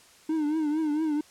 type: tone with vibrato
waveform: triangle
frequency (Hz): 306.7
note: D#4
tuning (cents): -25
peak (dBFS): -22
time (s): 0.29-1.21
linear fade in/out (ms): 5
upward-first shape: triangle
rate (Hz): 4.4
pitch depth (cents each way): 99
effects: white hiss -55 dBFS RMS until 1.3 s + low-pass 9000 Hz 12 dB/octave